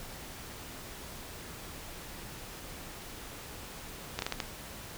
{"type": "slowing click train", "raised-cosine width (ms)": 0.2, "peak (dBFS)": -14, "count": 5, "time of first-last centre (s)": [4.19, 4.402], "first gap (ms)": 32, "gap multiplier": 1.35, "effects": ["pink hiss -45 dBFS RMS until 4.97 s"]}